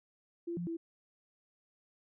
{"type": "tone with pitch steps", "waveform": "sine", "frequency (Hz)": [341.5, 173.4, 332.2], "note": ["F4", "F3", "E4"], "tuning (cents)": [-39, -12, 13], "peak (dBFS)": -35, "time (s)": [0.47, 0.77], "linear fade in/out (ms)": 10, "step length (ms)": 100, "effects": []}